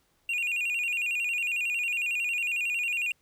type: tone with vibrato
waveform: triangle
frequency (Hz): 2600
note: E7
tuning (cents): -24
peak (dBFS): -25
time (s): 0.29-3.12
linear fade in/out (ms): 2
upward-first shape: square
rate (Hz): 11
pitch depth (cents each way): 100
effects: pink hiss -69 dBFS RMS until 3.21 s